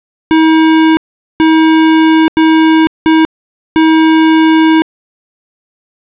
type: tone bursts at uneven times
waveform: square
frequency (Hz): 319.1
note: D#4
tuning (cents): +44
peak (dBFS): -5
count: 5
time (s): 0.31-0.97 / 1.4-2.28 / 2.37-2.87 / 3.06-3.25 / 3.76-4.82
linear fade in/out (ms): 0
effects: resampled to 8000 Hz + 7-bit